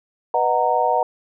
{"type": "chord", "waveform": "sine", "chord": "B major seventh", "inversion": "none", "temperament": "just", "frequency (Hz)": [493.9, 617.4, 740.8, 926], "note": ["B4", "D#5", "F#5", "A#5"], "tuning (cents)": [0, -14, 2, -12], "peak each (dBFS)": [-23, -23, -20, -20], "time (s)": [0.34, 1.03], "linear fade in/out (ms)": 2, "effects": []}